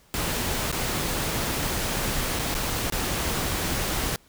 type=noise with dropouts; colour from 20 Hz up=pink; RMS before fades=-27 dBFS; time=0.14-4.16 s; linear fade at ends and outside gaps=0 ms; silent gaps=0.716-0.726 / 2.39-2.394 / 2.543-2.55 / 2.9-2.923 s; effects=pink hiss -58 dBFS RMS until 4.28 s